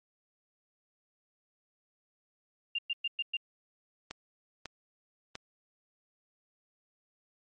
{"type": "tone bursts", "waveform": "sine", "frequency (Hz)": 2794, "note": "F7", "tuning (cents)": 0, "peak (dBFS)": -29, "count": 5, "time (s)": [2.75, 3.37], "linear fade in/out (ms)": 5, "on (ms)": 36, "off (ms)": 110}
{"type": "clicks", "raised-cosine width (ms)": 0.2, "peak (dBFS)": -22, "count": 3, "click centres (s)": [4.11, 4.657, 5.354]}
{"effects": ["MP3 48 kbps"]}